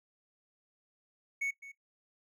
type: tone with echo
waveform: triangle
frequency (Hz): 2217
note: C#7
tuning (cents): 0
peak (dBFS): -29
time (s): 1.41-1.51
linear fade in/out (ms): 10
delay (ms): 210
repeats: 1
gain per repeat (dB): -15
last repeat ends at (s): 1.72
effects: noise-tail reverb RT60 0.1 s tail -18 dB re dry